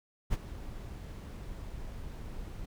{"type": "noise with ADSR envelope", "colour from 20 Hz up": "brown", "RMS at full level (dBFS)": -27, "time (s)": [0.3, 2.66], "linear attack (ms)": 32, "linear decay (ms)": 31, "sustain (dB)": -15, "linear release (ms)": 10, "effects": []}